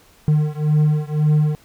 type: beating tone pair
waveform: triangle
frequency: 150.7 / 152.6 Hz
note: D3 / D#3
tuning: +45 / -33 cents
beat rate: 1.9 Hz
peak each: -15 / -16 dBFS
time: 0.28-1.55 s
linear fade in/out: 0 ms
effects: pink hiss -52 dBFS RMS until 1.64 s

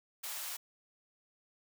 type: high-pass noise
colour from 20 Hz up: white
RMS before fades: -41 dBFS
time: 0.23-0.57 s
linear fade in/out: 10 ms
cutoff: 600 Hz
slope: 24 dB/octave
effects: none

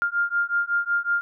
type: beating tone pair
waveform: sine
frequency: 1400 / 1405.4 Hz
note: F6 / F6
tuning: +4 / +10 cents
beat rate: 5.4 Hz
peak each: -24 dBFS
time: 0.02-1.21 s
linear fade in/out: 0 ms
effects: none

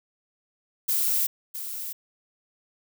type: noise with echo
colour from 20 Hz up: violet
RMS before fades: -24 dBFS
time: 0.88-1.27 s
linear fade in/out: 10 ms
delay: 660 ms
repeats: 1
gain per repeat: -10 dB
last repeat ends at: 1.93 s
effects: none

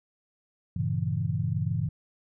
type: chord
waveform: sine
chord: G diminished seventh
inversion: none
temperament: equal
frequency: 98 / 116.54 / 138.59 / 164.81 Hz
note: G2 / Bb2 / Db3 / Fb3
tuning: 0 / 0 / 0 / 0 cents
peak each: -31 dBFS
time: 0.76-1.89 s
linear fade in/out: 5 ms
effects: none

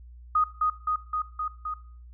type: tone with echo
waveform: sine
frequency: 1244.5 Hz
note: D#6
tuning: in tune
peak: -19 dBFS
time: 0.35-0.44 s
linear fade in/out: 5 ms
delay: 260 ms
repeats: 5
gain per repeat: -2 dB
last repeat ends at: 1.74 s
effects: noise-tail reverb RT60 0.5 s tail -18 dB re dry + added 60 Hz sine -44 dBFS peak until 2.13 s

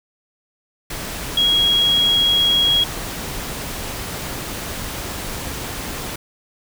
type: tone in noise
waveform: sine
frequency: 3300 Hz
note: G#7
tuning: 12 cents flat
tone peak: -13 dBFS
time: 1.37-2.84 s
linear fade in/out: 5 ms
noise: pink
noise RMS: -28 dBFS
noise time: 0.9-6.16 s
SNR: +12 dB
effects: none

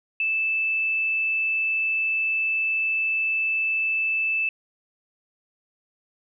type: tone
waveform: sine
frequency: 2633 Hz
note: E7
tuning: 3 cents flat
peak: -21 dBFS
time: 0.2-4.49 s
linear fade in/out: 2 ms
effects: none

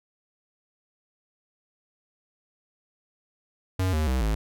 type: tone with pitch steps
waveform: square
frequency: 93.3 / 77.55 / 64.47 / 53.59 Hz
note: F#2 / D#2 / C2 / A1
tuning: +15 / -5 / -25 / -45 cents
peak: -23 dBFS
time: 3.79-4.35 s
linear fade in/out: 5 ms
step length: 140 ms
effects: none

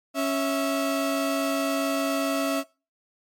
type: tone pair together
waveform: 35% pulse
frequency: 276.4 / 657.4 Hz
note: C#4 / E5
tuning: -5 / -5 cents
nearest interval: octave + minor third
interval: 1500 cents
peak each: -24 dBFS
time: 0.14-2.64 s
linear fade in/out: 50 ms
effects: noise-tail reverb RT60 0.3 s tail -21 dB re dry + MP3 96 kbps

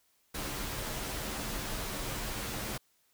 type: noise with comb filter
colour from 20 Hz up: pink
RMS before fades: -37 dBFS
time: 0.34-2.78 s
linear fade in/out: 10 ms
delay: 12 ms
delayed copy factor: -0.5
effects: white hiss -71 dBFS RMS until 3.13 s

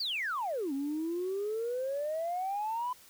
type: exponential two-way sweep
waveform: sine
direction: down then up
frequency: 4818 to 268.5 to 1015 Hz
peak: -30 dBFS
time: 0-2.93 s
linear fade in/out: 5 ms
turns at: 0.73 s
effects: tanh soft clip ceiling -27 dBFS + white hiss -57 dBFS RMS until 3.09 s

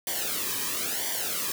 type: noise with flanger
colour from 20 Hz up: white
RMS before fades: -30 dBFS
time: 0.07-1.52 s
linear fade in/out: 2 ms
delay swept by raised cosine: 0.75 to 1.46 ms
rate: 0.99 Hz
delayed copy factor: -0.75
effects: none

